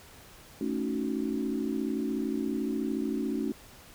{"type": "chord", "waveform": "sine", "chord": "D# half-diminished seventh", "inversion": "second", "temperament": "equal", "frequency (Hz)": [220, 277.2, 311.1, 370], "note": ["A3", "C#4", "D#4", "F#4"], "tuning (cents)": [0, 0, 0, 0], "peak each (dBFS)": [-33, -32, -35, -36], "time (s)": [0.61, 3.52], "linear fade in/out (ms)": 2, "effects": ["pink hiss -52 dBFS RMS until 3.94 s"]}